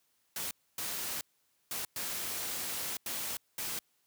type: noise bursts at uneven times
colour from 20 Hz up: white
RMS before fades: -37 dBFS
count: 6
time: 0.36-0.51 / 0.78-1.21 / 1.71-1.85 / 1.96-2.97 / 3.06-3.37 / 3.58-3.79 s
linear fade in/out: 2 ms
effects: white hiss -74 dBFS RMS until 4.06 s + high-pass 60 Hz 12 dB/octave